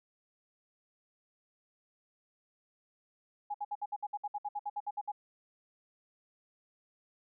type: tone bursts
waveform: sine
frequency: 827 Hz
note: G#5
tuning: 8 cents flat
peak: -33 dBFS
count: 16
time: 3.5-5.119 s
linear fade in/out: 10 ms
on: 44 ms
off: 61 ms
effects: none